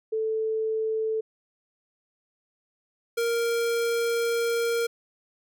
sine / square tone pair in turn, 440 / 466.2 Hz, A4 / A#4, 0 / 0 cents, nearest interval minor second, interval 100 cents, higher second, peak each -24 / -24 dBFS, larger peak neither, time 0.12-1.21 / 3.17-4.87 s, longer second, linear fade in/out 10 ms, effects none

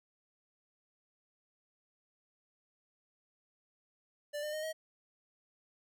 square tone with pitch steps, 588 / 602.8 / 617.9 / 633.5 Hz, D5 / D5 / D#5 / D#5, +2 / +45 / -12 / +31 cents, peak -37 dBFS, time 4.33-4.73 s, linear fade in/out 20 ms, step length 100 ms, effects none

